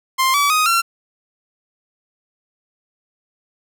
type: tone with pitch steps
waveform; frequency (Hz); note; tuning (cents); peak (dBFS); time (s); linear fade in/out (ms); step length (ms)
sawtooth; 1051 / 1146.1 / 1249.9 / 1363; C6 / D6 / D#6 / F6; +7 / -43 / +7 / -43; -10; 0.18-0.82; 20; 160
effects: none